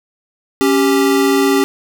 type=tone pair together; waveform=square; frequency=277.1 / 392.3 Hz; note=C#4 / G4; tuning=-1 / +1 cents; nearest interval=tritone; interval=602 cents; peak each=-14 dBFS; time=0.61-1.64 s; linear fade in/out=0 ms; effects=none